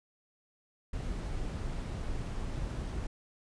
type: noise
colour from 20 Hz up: brown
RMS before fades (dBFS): -36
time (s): 0.93-3.07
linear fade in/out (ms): 5
effects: resampled to 22050 Hz